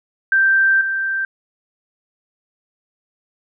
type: tone with level steps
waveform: sine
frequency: 1568 Hz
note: G6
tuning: in tune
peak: -11 / -18 dBFS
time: 0.32-1.25 s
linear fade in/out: 2 ms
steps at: 0.81 s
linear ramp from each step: 2 ms
effects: none